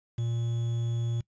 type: tone with quantisation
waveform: triangle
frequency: 117.1 Hz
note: A#2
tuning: 8 cents sharp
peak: -25 dBFS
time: 0.18-1.21 s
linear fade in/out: 5 ms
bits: 8
effects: noise-tail reverb RT60 0.1 s tail -22 dB re dry + resampled to 16000 Hz